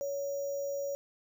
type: tone with sample-and-hold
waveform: sine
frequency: 560 Hz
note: C#5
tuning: 18 cents sharp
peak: -32 dBFS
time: 0.01-0.95 s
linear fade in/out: 0 ms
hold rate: 6300 Hz
effects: none